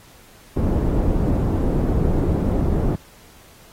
pink low-pass noise, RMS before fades -19 dBFS, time 0.56-2.96 s, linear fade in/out 10 ms, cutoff 410 Hz, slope 12 dB/octave, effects pink hiss -49 dBFS RMS until 3.72 s + AAC 48 kbps

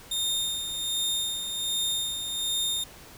sawtooth tone with tremolo, 3655 Hz, A#7, 35 cents flat, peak -22 dBFS, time 0.11-2.84 s, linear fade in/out 5 ms, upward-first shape sine, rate 1.3 Hz, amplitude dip 50%, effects pink hiss -48 dBFS RMS until 3.17 s

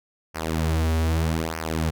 sawtooth tone with flanger, 80.5 Hz, E2, 41 cents flat, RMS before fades -24 dBFS, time 0.34-1.91 s, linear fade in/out 20 ms, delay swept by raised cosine 0.26 to 5.96 ms, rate 0.81 Hz, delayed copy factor -0.8, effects none

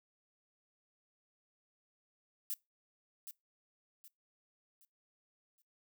violet noise with echo, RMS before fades -38 dBFS, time 2.5-2.54 s, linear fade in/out 0 ms, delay 770 ms, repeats 4, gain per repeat -9 dB, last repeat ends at 5.62 s, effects noise-tail reverb RT60 0.2 s tail -23 dB re dry

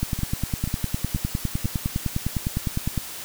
two click trains, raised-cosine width 5 ms, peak -11 / -16 dBFS, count 30 / 4, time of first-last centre 0.03-2.977 / 0.19-1.646 s, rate 9.84 / 2.06 Hz, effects white hiss -36 dBFS RMS until 3.24 s

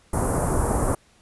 pink band-stop noise, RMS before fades -22 dBFS, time 0.13-0.95 s, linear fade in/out 5 ms, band 1200 to 10000 Hz, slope 24 dB/octave, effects pink hiss -58 dBFS RMS until 1.21 s + resampled to 24000 Hz

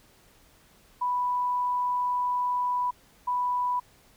sine tone bursts at uneven times, 987.8 Hz, B5, in tune, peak -24 dBFS, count 2, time 1.01-2.91 / 3.27-3.8 s, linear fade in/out 10 ms, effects pink hiss -59 dBFS RMS until 4.16 s

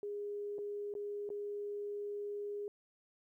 sine tone with dropouts, 410.4 Hz, G#4, 21 cents flat, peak -38 dBFS, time 0.03-2.68 s, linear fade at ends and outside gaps 1 ms, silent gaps 0.583-0.588 / 0.939-0.951 / 1.291-1.302 s, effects 13-bit

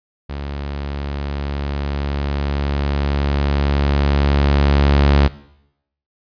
sawtooth tone with level ramp, 70.9 Hz, C#2, 40 cents sharp, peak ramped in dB -21 to -6 dBFS, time 0.29-5.28 s, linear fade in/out 10 ms, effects noise-tail reverb RT60 0.8 s tail -19 dB re dry + resampled to 11025 Hz

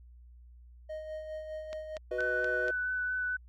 triangle tone with tremolo, 622.3 Hz, D#5, in tune, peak -34 dBFS, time 0.89-1.98 s, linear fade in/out 10 ms, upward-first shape sine, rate 4.9 Hz, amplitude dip 45%
click train, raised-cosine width 0.2 ms, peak -26 dBFS, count 5, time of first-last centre 1.73-2.682 s, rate 4.2 Hz
triangle chord, B major, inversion second, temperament equal, 370 / 493.9 / 622.3 Hz, F#4 / B4 / D#5, 0 / 0 / 0 cents, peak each -36 / -33 / -34 dBFS, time 2.11-2.71 s, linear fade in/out 5 ms
sine tone with vibrato, 1497 Hz, F#6, 20 cents sharp, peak -30 dBFS, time 2.18-3.37 s, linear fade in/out 10 ms, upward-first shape sine, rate 4.4 Hz, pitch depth 12 cents each way
effects added 60 Hz sine -51 dBFS peak until 3.48 s

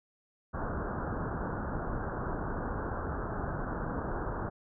pink low-pass noise, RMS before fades -35 dBFS, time 0.53-4.5 s, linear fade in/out 20 ms, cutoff 1600 Hz, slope 96 dB/octave, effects none

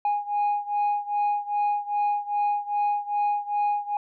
sine beating tone pair, 824 / 826.5 Hz, G#5 / G#5, -14 / -9 cents, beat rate 2.5 Hz, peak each -23 / -25 dBFS, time 0.05-3.97 s, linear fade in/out 2 ms, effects tanh soft clip ceiling -19 dBFS

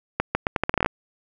accelerating click train, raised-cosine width 0.5 ms, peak -5 dBFS, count 12, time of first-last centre 0.2-0.861 s, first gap 150 ms, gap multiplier 0.79, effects none

